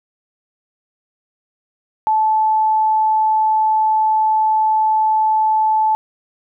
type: tone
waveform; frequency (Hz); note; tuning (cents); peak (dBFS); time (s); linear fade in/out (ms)
sine; 870; A5; -20; -12; 2.07-5.95; 0
effects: none